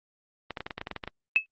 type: clicks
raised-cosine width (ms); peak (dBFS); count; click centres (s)
0.3; -17; 12; 0.507 / 0.572 / 0.606 / 0.665 / 0.708 / 0.78 / 0.814 / 0.871 / 0.913 / 0.963 / 1.038 / 1.076
type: tone with exponential decay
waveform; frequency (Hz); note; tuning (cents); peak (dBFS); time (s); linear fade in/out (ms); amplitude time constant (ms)
sine; 2599; E7; -25; -15; 1.36-1.46; 0; 20
effects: low-pass 4000 Hz 12 dB/octave + Opus 24 kbps